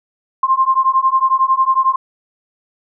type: beating tone pair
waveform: sine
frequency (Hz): 1051 / 1062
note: C6 / C6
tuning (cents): +7 / +25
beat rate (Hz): 11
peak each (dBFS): -14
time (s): 0.43-1.96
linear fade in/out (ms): 5
effects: none